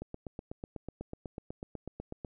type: click train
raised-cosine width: 2 ms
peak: -26 dBFS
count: 19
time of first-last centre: 0.02-2.248 s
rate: 8.08 Hz
effects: none